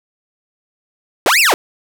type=linear two-way sweep; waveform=sawtooth; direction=up then down; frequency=261.6 to 2803 to 261.6 Hz; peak=-6 dBFS; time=1.26-1.54 s; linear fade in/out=0 ms; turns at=1.4 s; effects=none

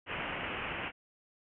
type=low-pass noise; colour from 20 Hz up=white; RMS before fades=-38 dBFS; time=0.06-0.92 s; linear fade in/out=50 ms; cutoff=3000 Hz; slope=96 dB/octave; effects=none

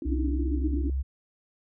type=band-pass noise; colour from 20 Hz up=white; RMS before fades=-32 dBFS; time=0.02-0.9 s; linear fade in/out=2 ms; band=280 to 320 Hz; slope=96 dB/octave
type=tone with pitch glide; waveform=sine; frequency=65.41 to 66.78 Hz; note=C2 to C2; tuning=0 to +36 cents; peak=-25 dBFS; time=0.05-1.03 s; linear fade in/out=20 ms; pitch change=+36 cents; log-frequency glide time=0.27-0.61 s
effects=none

